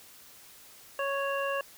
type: harmonic tone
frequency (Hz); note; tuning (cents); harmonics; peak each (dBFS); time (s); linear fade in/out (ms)
554.4; C#5; 0; 1 / 2 / 3 / 5; -31 / -34 / -36 / -38; 0.99-1.61; 2
effects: white hiss -53 dBFS RMS until 1.77 s